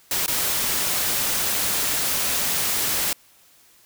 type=noise with dropouts; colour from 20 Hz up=white; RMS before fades=-23 dBFS; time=0.11-3.13 s; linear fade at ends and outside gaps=2 ms; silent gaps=0.262-0.279 s; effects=white hiss -55 dBFS RMS until 3.85 s